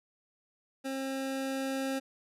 25% pulse tone with level ramp, 268 Hz, C4, 42 cents sharp, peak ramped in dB -30 to -27 dBFS, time 0.84-2 s, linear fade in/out 20 ms, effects resampled to 32000 Hz

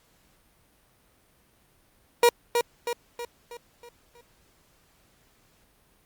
30% pulse tone with echo, 476.6 Hz, A#4, 38 cents sharp, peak -12 dBFS, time 2.23-2.29 s, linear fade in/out 2 ms, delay 320 ms, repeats 6, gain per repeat -6 dB, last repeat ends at 4.21 s, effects pink hiss -63 dBFS RMS until 6.05 s + Opus 48 kbps

